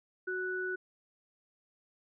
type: tone pair together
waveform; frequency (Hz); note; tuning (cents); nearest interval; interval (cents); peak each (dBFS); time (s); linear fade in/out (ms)
sine; 370 / 1480; F#4 / F#6; 0 / 0; 2 octaves; 2400; -36 / -35; 0.27-0.76; 10
effects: none